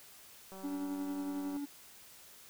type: click train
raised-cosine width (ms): 1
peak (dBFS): -37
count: 201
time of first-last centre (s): 0.52-1.567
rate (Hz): 191
type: tone with tremolo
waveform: triangle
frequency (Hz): 285.8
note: D4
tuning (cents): -47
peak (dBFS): -32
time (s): 0.63-1.66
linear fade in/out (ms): 20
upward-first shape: triangle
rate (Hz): 11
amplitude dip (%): 40
effects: white hiss -56 dBFS RMS until 2.49 s